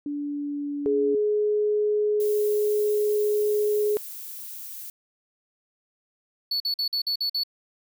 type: tone with pitch glide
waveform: sine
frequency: 290 to 287.5 Hz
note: D4 to D4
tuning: -22 to -37 cents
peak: -27 dBFS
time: 0.06-1.15 s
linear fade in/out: 2 ms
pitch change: -15 cents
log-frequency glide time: 0.17-0.86 s
type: tone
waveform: sine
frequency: 420 Hz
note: G#4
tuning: 19 cents sharp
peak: -20 dBFS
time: 0.86-3.97 s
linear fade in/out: 0 ms
type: noise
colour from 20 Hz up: violet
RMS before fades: -38 dBFS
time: 2.2-4.9 s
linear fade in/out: 2 ms
type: tone bursts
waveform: triangle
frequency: 4435 Hz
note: C#8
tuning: in tune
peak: -22 dBFS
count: 7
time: 6.51-7.436 s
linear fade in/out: 5 ms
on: 92 ms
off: 47 ms
effects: none